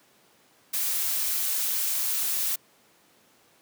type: noise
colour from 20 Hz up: blue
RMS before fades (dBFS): -27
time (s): 0.73-2.56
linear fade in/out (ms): 10
effects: pink hiss -60 dBFS RMS until 3.61 s + high-pass 200 Hz 12 dB/octave